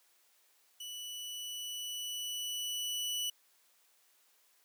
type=tone with level ramp; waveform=sawtooth; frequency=2960 Hz; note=F#7; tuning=in tune; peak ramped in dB=-39 to -30 dBFS; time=0.8-3.3 s; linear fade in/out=5 ms; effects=white hiss -69 dBFS RMS until 4.64 s + high-pass 400 Hz 12 dB/octave